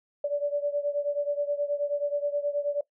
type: beating tone pair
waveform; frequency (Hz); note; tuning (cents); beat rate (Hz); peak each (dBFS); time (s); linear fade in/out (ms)
sine; 576 / 585.4; D5 / D5; -34 / -6; 9.4; -27 / -30; 0.24-2.81; 5
effects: noise-tail reverb RT60 0.1 s tail -19 dB re dry